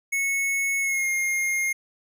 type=tone with pitch glide; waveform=square; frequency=2200 to 2132 Hz; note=C#7 to C7; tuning=-14 to +32 cents; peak=-23 dBFS; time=0.12-1.73 s; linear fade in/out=10 ms; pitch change=-54 cents; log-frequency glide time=0.8-1.08 s; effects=none